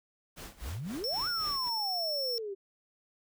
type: noise with tremolo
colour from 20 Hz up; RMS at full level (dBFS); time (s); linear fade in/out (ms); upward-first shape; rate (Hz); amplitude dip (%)
pink; -44; 0.36-1.7; 20; sine; 3.8; 85
type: exponential two-way sweep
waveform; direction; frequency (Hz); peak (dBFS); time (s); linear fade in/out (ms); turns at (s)
sine; up then down; 49.9 to 1471 to 382.1; -35; 0.61-2.55; 20; 1.28
type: tone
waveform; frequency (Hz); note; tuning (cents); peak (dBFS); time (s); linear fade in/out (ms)
square; 5400; E8; +41; -32; 1.04-2.38; 0
effects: none